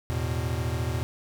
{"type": "chord", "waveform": "square", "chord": "E suspended fourth", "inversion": "none", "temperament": "equal with one note detuned", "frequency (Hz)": [82.41, 109.49, 123.47], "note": ["E2", "A2", "B2"], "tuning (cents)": [0, -8, 0], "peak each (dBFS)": [-31, -33, -31], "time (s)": [0.1, 1.03], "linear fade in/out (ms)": 0, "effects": []}